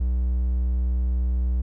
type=tone; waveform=triangle; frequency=61.74 Hz; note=B1; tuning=in tune; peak=-18 dBFS; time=0-1.62 s; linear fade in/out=10 ms; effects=none